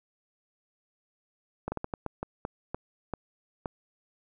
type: slowing click train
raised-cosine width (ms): 1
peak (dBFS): -18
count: 11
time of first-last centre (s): 1.68-3.658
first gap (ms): 40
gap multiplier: 1.33
effects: none